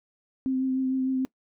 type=tone with vibrato; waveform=sine; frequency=261.6 Hz; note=C4; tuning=in tune; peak=-23 dBFS; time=0.46-1.25 s; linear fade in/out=0 ms; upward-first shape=triangle; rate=6.6 Hz; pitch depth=21 cents each way; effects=noise-tail reverb RT60 0.1 s tail -21 dB re dry